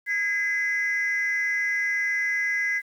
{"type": "tone pair together", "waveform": "sine", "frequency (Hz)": [1650.2, 2032], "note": ["G#6", "B6"], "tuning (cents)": [-12, 49], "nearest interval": "major third", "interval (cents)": 361, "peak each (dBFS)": [-27, -22], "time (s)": [0.06, 2.82], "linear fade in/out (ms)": 50, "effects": ["tanh soft clip ceiling -19 dBFS", "9-bit"]}